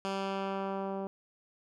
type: tone with low-pass filter sweep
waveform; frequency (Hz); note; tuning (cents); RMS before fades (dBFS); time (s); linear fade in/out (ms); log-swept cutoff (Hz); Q
10% pulse; 194.6; G3; -12; -35; 0.05-1.07; 0; 6300 to 650; 0.73
effects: none